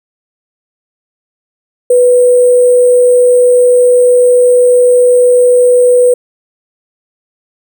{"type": "tone with sample-and-hold", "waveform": "sine", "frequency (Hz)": 493.9, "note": "B4", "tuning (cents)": 0, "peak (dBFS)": -3, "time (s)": [1.9, 6.14], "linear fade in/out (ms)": 5, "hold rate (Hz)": 8820, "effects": []}